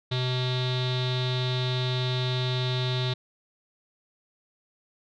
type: tone with low-pass filter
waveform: square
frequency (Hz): 126.9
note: B2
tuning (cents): +47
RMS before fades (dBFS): -27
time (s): 0.11-3.14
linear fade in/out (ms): 10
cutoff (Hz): 3800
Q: 9.5
effects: none